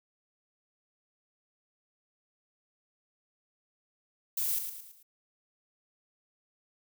violet noise with echo, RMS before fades -31 dBFS, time 4.37-4.59 s, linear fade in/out 5 ms, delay 110 ms, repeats 4, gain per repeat -7 dB, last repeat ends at 5.03 s, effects none

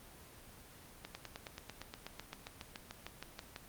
slowing click train, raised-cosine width 0.2 ms, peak -26 dBFS, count 20, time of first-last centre 1.05-3.562 s, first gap 100 ms, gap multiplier 1.03, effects pink hiss -56 dBFS RMS until 3.68 s + Opus 24 kbps

